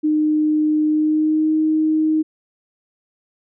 sine tone with pitch glide, 305.9 to 312.3 Hz, D#4 to D#4, -29 to +7 cents, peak -14 dBFS, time 0.03-2.23 s, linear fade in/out 20 ms, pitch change +36 cents, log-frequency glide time 0.88-1.53 s, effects none

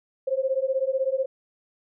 sine beating tone pair, 522 / 538 Hz, C5 / C5, -4 / +48 cents, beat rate 16 Hz, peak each -25 dBFS, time 0.27-1.26 s, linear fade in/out 10 ms, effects none

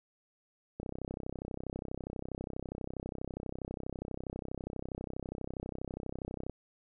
click train, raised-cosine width 2 ms, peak -25 dBFS, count 185, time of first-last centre 0.8-6.497 s, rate 32.3 Hz, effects none

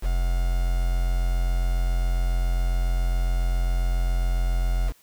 triangle tone with quantisation, 43.65 Hz, F1, in tune, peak -18 dBFS, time 0.01-4.93 s, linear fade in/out 50 ms, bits 6, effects white hiss -58 dBFS RMS until 5.02 s

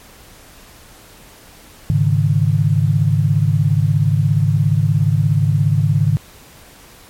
sine chord, Ab suspended fourth, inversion none, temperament equal, 103.83 / 138.59 / 155.56 Hz, Ab2 / Db3 / Eb3, 0 / 0 / 0 cents, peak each -16 dBFS, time 1.9-6.17 s, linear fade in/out 0 ms, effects pink hiss -43 dBFS RMS until 7.09 s + MP3 64 kbps

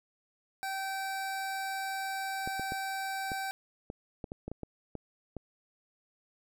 25% pulse tone, 774 Hz, G5, 22 cents flat, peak -30 dBFS, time 0.63-3.51 s, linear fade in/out 0 ms
clicks, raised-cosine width 2 ms, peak -25 dBFS, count 12, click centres 2.475 / 2.596 / 2.721 / 3.318 / 3.901 / 4.242 / 4.319 / 4.48 / 4.516 / 4.633 / 4.953 / 5.367 s
effects none

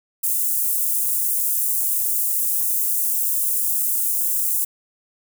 white high-pass noise, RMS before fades -21 dBFS, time 0.23-4.65 s, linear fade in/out 10 ms, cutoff 8600 Hz, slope 24 dB/octave, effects none

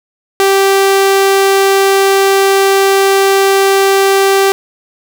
sawtooth tone, 390.6 Hz, G4, 6 cents flat, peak -3 dBFS, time 0.4-4.52 s, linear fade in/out 0 ms, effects none

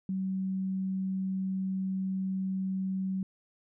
sine tone, 189.9 Hz, F#3, 45 cents sharp, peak -29 dBFS, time 0.09-3.23 s, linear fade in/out 2 ms, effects none

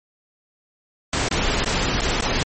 pink noise with dropouts, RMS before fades -21 dBFS, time 1.13-2.43 s, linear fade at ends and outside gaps 2 ms, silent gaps 1.286-1.311 / 1.646-1.659 / 2.011-2.017 / 2.21-2.222 s, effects MP3 32 kbps

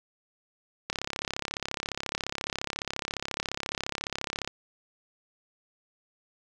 click train, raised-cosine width 0.2 ms, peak -13 dBFS, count 124, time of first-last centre 0.9-4.476 s, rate 34.4 Hz, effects none

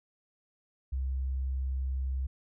sine tone, 65.8 Hz, C2, 10 cents sharp, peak -29 dBFS, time 0.92-2.27 s, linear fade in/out 10 ms, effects none

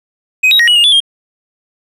triangle tone with pitch steps, 2519 / 3815 / 1883 / 2918 / 2837 / 3452 / 3221 Hz, D#7 / A#7 / A#6 / F#7 / F7 / A7 / G7, +21 / +39 / +17 / -25 / +27 / -34 / +46 cents, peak -4 dBFS, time 0.43-1.004 s, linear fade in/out 10 ms, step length 82 ms, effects resampled to 32000 Hz

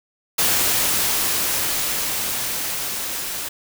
white noise with level ramp, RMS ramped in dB -18 to -28 dBFS, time 0.38-3.49 s, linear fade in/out 10 ms, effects none

